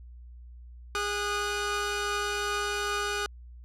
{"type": "tone cluster", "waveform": "sawtooth", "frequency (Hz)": [409.5, 1231, 1468], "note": ["G#4", "D#6", "F#6"], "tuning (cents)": [-24, -19, -14], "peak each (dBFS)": -29, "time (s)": [0.95, 3.26], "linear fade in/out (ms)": 0, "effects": ["added 60 Hz sine -44 dBFS peak until 3.64 s", "low-pass 9000 Hz 12 dB/octave"]}